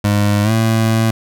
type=tone with pitch glide; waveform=25% pulse; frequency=102.9 to 112.21 Hz; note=G#2 to A2; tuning=-16 to +34 cents; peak=-8 dBFS; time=0.04-1.11 s; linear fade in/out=5 ms; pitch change=+150 cents; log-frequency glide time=0.43-0.51 s; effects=none